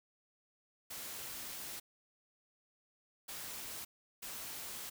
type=noise bursts at uneven times; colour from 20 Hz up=white; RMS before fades=-45 dBFS; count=3; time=0.9-1.8 / 3.28-3.85 / 4.22-4.9 s; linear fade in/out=10 ms; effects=none